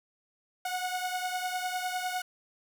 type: beating tone pair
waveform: sawtooth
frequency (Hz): 729 / 738.9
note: F#5 / F#5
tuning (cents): -26 / -3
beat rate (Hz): 9.9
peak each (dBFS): -29 / -32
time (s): 0.65-2.22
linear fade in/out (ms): 5
effects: none